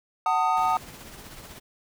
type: chord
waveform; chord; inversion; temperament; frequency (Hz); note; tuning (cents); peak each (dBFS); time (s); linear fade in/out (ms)
triangle; D# diminished; first; just; 746.7 / 896 / 1244.5; F#5 / A5 / D#6; +16 / +31 / 0; -23 / -23 / -23; 0.26-0.77; 2
type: noise with tremolo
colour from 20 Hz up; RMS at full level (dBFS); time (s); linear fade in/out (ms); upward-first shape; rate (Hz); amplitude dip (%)
pink; -42; 0.56-1.6; 20; triangle; 16; 45
effects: none